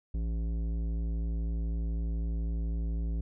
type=tone with tanh clipping; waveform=sine; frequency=56 Hz; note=A1; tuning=31 cents sharp; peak=-31 dBFS; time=0.14-3.21 s; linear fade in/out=5 ms; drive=13 dB; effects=none